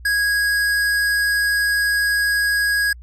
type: tone with hard clipping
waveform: sine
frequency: 1652 Hz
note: G#6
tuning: 10 cents flat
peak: -17 dBFS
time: 0.05-2.93 s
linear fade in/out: 5 ms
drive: 17 dB
effects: added 60 Hz sine -36 dBFS peak until 3.02 s + MP3 64 kbps